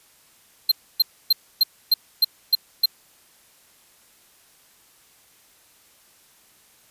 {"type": "tone bursts", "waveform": "square", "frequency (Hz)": 4163, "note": "C8", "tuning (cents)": -10, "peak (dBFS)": -13, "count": 8, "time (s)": [0.69, 2.858], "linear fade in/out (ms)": 5, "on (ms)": 26, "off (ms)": 280, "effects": ["white hiss -56 dBFS RMS until 6.9 s", "resampled to 32000 Hz"]}